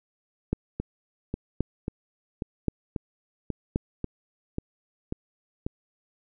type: two click trains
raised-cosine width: 3 ms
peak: -11 / -16 dBFS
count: 4 / 10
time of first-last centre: 0.53-3.759 / 0.8-5.665 s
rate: 0.929 / 1.85 Hz
effects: none